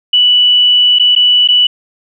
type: tone with dropouts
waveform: sine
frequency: 2960 Hz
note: F#7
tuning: in tune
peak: -5 dBFS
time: 0.13-1.67 s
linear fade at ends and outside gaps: 5 ms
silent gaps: 0.987-0.996 / 1.152-1.161 / 1.476-1.486 s
effects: none